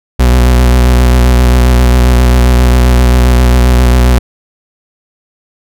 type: tone with vibrato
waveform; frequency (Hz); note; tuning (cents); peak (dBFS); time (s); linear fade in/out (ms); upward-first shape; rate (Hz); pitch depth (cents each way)
40% pulse; 61.74; B1; 0; -3; 0.19-4.19; 10; square; 7.5; 27
effects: none